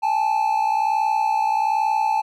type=tone pair together; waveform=triangle; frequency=811.8 / 873 Hz; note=G#5 / A5; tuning=-40 / -14 cents; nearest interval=minor second; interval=126 cents; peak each=-21 / -17 dBFS; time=0.02-2.22 s; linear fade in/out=20 ms; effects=none